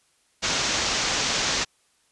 white low-pass noise, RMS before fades -25 dBFS, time 0.42-1.65 s, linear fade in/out 20 ms, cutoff 6800 Hz, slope 48 dB/octave, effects white hiss -65 dBFS RMS until 2.11 s + resampled to 24000 Hz

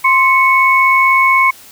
sine tone pair together, 1050.1 / 2211 Hz, C6 / C#7, +6 / -5 cents, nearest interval octave + minor second, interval 1289 cents, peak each -10 dBFS, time 0.04-1.51 s, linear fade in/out 10 ms, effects white hiss -39 dBFS RMS until 1.71 s

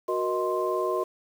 sine tone cluster, 369.6 / 469.6 / 625 / 1047 Hz, F#4 / A#4 / D#5 / C6, -2 / +13 / +8 / +1 cents, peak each -28 / -31 / -30 / -30 dBFS, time 0.08-1.04 s, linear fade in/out 10 ms, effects 8-bit

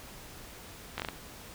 slowing click train, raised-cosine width 0.3 ms, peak -17 dBFS, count 5, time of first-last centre 0.98-1.087 s, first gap 17 ms, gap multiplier 1.31, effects pink hiss -48 dBFS RMS until 1.54 s

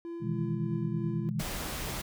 triangle tone with tremolo, 338.5 Hz, E4, 46 cents sharp, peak -34 dBFS, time 0.05-1.29 s, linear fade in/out 0 ms, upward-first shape sine, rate 3.2 Hz, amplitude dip 30%
sine chord, E major seventh, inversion second, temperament equal, 123.47 / 155.56 / 164.81 / 207.7 Hz, B2 / D#3 / E3 / G#3, 0 / 0 / 0 / 0 cents, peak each -35 dBFS, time 0.2-1.44 s, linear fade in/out 50 ms
pink noise, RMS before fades -36 dBFS, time 1.39-2.02 s, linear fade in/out 10 ms
effects none

